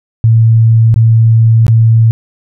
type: tone with dropouts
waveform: sine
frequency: 113.2 Hz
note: A2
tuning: 50 cents sharp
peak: -3 dBFS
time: 0.24-2.11 s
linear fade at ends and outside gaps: 0 ms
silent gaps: 0.942-0.96 / 1.666-1.681 s
effects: none